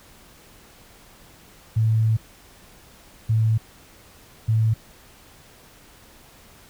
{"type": "tone bursts at uneven times", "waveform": "sine", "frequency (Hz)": 110.9, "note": "A2", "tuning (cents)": 14, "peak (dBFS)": -16, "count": 3, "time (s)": [[1.76, 2.17], [3.29, 3.58], [4.48, 4.74]], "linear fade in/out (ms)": 10, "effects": ["pink hiss -50 dBFS RMS until 6.69 s"]}